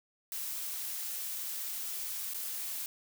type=noise with dropouts; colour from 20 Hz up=blue; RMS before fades=-38 dBFS; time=0.32-2.86 s; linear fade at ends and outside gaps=1 ms; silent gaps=2.336-2.344 s; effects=none